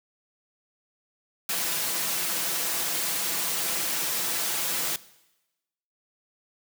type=noise with comb filter; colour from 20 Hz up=white; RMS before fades=-28 dBFS; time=1.49-4.96 s; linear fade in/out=2 ms; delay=6 ms; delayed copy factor=+0.5; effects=noise-tail reverb RT60 1.0 s tail -19 dB re dry + high-pass 150 Hz 12 dB/octave